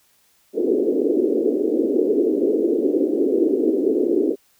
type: band-pass noise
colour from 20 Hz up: white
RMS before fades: -19 dBFS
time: 0.53-4.36 s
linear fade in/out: 50 ms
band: 270 to 450 Hz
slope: 48 dB/octave
effects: white hiss -60 dBFS RMS until 4.59 s